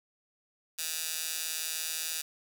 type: tone with high-pass filter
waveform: 15% pulse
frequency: 159.9 Hz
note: D#3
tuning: 48 cents sharp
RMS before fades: -35 dBFS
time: 0.78-2.22 s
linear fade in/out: 10 ms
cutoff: 4700 Hz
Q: 0.64
effects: none